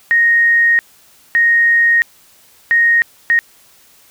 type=tone bursts at uneven times; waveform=sine; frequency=1864.7 Hz; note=A#6; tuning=in tune; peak=-8 dBFS; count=4; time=0.11-0.79 / 1.35-2.02 / 2.71-3.02 / 3.3-3.39 s; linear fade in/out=0 ms; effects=white hiss -48 dBFS RMS until 4.1 s